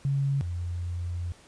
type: tone pair in turn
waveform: sine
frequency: 138.59 / 87.31 Hz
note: C#3 / F2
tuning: 0 / 0 cents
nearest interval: minor sixth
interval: 800 cents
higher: first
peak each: -23 / -29 dBFS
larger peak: first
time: 0.05-0.41 / 0.41-1.32 s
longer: second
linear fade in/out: 0 ms
effects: pink hiss -55 dBFS RMS until 1.47 s + resampled to 22050 Hz